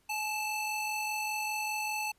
40% pulse ring-modulated tone, 1747 Hz, A6, 13 cents flat, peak -28 dBFS, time 0.09-2.12 s, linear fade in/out 10 ms, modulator 896 Hz, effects pink hiss -70 dBFS RMS until 2.18 s + resampled to 32000 Hz

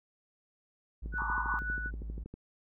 triangle tone, 54.8 Hz, A1, 6 cents flat, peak -35 dBFS, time 1.02-2.24 s, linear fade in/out 10 ms
click train, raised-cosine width 3 ms, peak -31 dBFS, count 17, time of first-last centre 1.06-2.34 s, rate 12.5 Hz
sine tone with tremolo, 1480 Hz, F#6, in tune, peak -31 dBFS, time 1.12-1.91 s, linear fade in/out 50 ms, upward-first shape sine, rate 5.4 Hz, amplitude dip 50%
white band-pass noise, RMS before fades -36 dBFS, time 1.18-1.59 s, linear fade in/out 0 ms, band 880 to 1200 Hz, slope 96 dB/octave
effects none

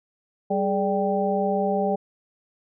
harmonic tone with a mistuned harmonic, 196 Hz, G3, in tune, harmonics 1 / 2 / 3 / 4, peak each -26 / -26 / -26 / -26 dBFS, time 0.5-1.96 s, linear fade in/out 10 ms, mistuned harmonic 2, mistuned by +110 cents, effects none

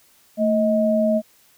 sine tone pair together, 222.9 / 630.5 Hz, A3 / D#5, +23 / +23 cents, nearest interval octave + tritone, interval 1800 cents, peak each -19 / -18 dBFS, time 0.37-1.22 s, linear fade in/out 50 ms, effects white hiss -56 dBFS RMS until 1.57 s

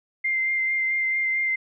sine tone with vibrato, 2093 Hz, C7, in tune, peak -21 dBFS, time 0.24-1.56 s, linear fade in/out 10 ms, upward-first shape sine, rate 4.5 Hz, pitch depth 15 cents each way, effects none

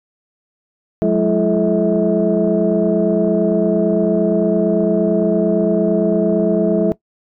sine tone cluster, 181.8 / 210.6 / 336.3 / 431.1 / 644 Hz, F#3 / G#3 / E4 / A4 / E5, -30 / +24 / +35 / -35 / -41 cents, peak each -18 dBFS, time 1.02-6.92 s, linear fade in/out 0 ms, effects noise-tail reverb RT60 0.1 s tail -19 dB re dry + tanh soft clip ceiling -4 dBFS

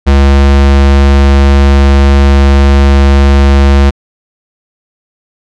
square tone, 69.3 Hz, C#2, in tune, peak -3 dBFS, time 0.06-3.91 s, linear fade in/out 20 ms, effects low-pass 5000 Hz 12 dB/octave

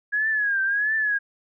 sine tone with vibrato, 1661.2 Hz, G#6, in tune, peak -20 dBFS, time 0.12-1.19 s, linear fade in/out 20 ms, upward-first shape triangle, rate 1.5 Hz, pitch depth 120 cents each way, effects none

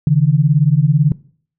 sine beating tone pair, 139.3 / 157.3 Hz, C#3 / D#3, +9 / +19 cents, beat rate 18 Hz, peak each -12 dBFS, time 0.07-1.12 s, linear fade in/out 2 ms, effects noise-tail reverb RT60 0.5 s tail -20 dB re dry

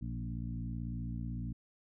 harmonic tone with a mistuned harmonic, 58.2 Hz, A#1, 2 cents flat, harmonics 1 / 2 / 3 / 4 / 5, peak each -41 / -40 / -44 / -44 / -50 dBFS, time 0.01-1.53 s, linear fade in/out 10 ms, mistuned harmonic 2, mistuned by +37 cents, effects none

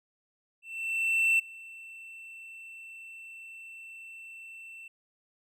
triangle tone with ADSR envelope, 2683 Hz, E7, 30 cents sharp, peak -19 dBFS, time 0.62-4.88 s, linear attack 770 ms, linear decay 10 ms, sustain -23 dB, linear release 4 ms, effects none

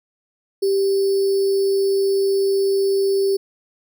sine tone with sample-and-hold, 392 Hz, G4, in tune, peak -15 dBFS, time 0.62-3.37 s, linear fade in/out 10 ms, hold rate 4900 Hz, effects none

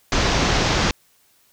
pink low-pass noise, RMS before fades -19 dBFS, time 0.12-0.91 s, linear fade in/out 2 ms, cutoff 6500 Hz, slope 48 dB/octave, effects white hiss -59 dBFS RMS until 1.52 s

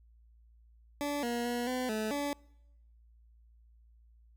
20% pulse tone with pitch steps, 289 / 238.1 / 240.9 / 253.5 / 216.9 / 286.9 Hz, D4 / A#3 / B3 / B3 / A3 / D4, -28 / +37 / -43 / +45 / -25 / -40 cents, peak -27 dBFS, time 1.01-2.33 s, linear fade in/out 0 ms, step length 220 ms, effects noise-tail reverb RT60 0.9 s tail -26 dB re dry + added 57 Hz sine -58 dBFS peak until 4.36 s

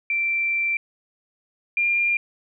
sine tone pair in turn, 2349 / 2397 Hz, D7 / D7, 0 / +35 cents, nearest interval unison, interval 35 cents, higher second, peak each -20 / -18 dBFS, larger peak second, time 0.1-0.77 / 1.77-2.17 s, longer first, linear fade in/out 2 ms, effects none

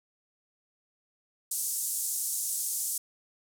pink band-pass noise, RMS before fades -32 dBFS, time 1.51-2.98 s, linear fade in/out 5 ms, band 7200 to 13000 Hz, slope 24 dB/octave, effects none

